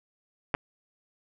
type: clicks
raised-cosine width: 0.5 ms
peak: -11 dBFS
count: 2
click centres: 0.542 / 0.549 s
effects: none